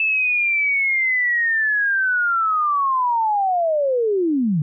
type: linear sweep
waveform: sine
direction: down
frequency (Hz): 2637 to 140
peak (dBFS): -16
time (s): 0-4.62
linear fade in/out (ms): 2
effects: none